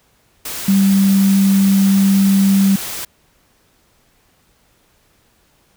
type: tone in noise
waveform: sine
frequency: 195.4 Hz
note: G3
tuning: 5 cents flat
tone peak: -9 dBFS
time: 0.68-2.76 s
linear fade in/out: 5 ms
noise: white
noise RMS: -26 dBFS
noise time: 0.45-3.05 s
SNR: +14 dB
effects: pink hiss -57 dBFS RMS until 5.76 s